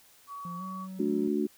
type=tone; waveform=sine; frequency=1131 Hz; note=C#6; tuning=34 cents sharp; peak=-38 dBFS; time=0.27-0.88 s; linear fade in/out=50 ms
type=tone with pitch glide; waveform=triangle; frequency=174.61 to 188.23 Hz; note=F3 to F#3; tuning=0 to +30 cents; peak=-36 dBFS; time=0.45-1.28 s; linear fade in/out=2 ms; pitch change=+130 cents; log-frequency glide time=0.57-0.63 s
type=harmonic tone; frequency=73.42 Hz; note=D2; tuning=in tune; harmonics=3 / 4 / 5; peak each=-30 / -30 / -30 dBFS; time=0.99-1.47 s; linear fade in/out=10 ms
effects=white hiss -59 dBFS RMS until 1.57 s